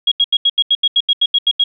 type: tone bursts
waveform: sine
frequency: 3301 Hz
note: G#7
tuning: 11 cents flat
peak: -9 dBFS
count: 13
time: 0.07-1.64 s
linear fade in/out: 5 ms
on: 46 ms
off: 81 ms
effects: none